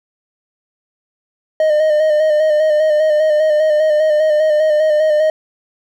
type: tone with vibrato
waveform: triangle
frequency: 614 Hz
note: D#5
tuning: 23 cents flat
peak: -8 dBFS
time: 1.6-5.3 s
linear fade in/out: 2 ms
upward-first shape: square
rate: 5 Hz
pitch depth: 32 cents each way
effects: none